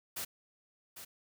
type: noise with echo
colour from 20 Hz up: white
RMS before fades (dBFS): -39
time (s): 0.16-0.25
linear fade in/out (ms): 10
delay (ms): 800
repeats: 1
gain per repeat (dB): -9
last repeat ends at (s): 1.05
effects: none